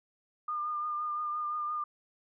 sine tone with vibrato, 1209 Hz, D6, 50 cents sharp, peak -31 dBFS, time 0.48-1.84 s, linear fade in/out 5 ms, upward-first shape triangle, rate 5.8 Hz, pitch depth 28 cents each way, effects none

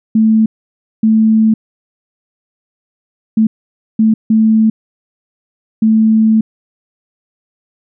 sine tone bursts at uneven times, 220 Hz, A3, in tune, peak -6 dBFS, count 6, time 0.15-0.46 / 1.03-1.54 / 3.37-3.47 / 3.99-4.14 / 4.3-4.7 / 5.82-6.41 s, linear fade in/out 5 ms, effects none

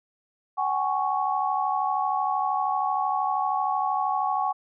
sine chord, F# suspended second, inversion none, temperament equal with one note detuned, 757.7 / 830.6 / 1108.7 Hz, F#5 / G#5 / C#6, +41 / 0 / 0 cents, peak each -27 dBFS, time 0.57-4.53 s, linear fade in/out 20 ms, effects none

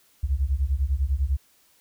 sine beating tone pair, 63.4 / 73.4 Hz, B1 / D2, +46 / 0 cents, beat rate 10 Hz, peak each -24 dBFS, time 0.23-1.37 s, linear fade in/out 10 ms, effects white hiss -61 dBFS RMS until 1.8 s

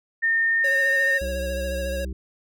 sine tone with pitch glide, 1821 to 1832.6 Hz, A#6 to A#6, -41 to -30 cents, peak -18 dBFS, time 0.22-1.19 s, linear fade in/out 20 ms, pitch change +11 cents, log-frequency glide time 0.4-0.92 s
square tone with vibrato, 548 Hz, C#5, 20 cents flat, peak -28 dBFS, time 0.64-2.05 s, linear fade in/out 5 ms, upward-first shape sine, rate 14 Hz, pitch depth 30 cents each way
harmonic tone, 64.5 Hz, C2, 24 cents flat, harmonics 1 / 3 / 5 / 6, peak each -28 / -38 / -42 / -44 dBFS, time 1.21-2.13 s, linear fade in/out 5 ms
effects none

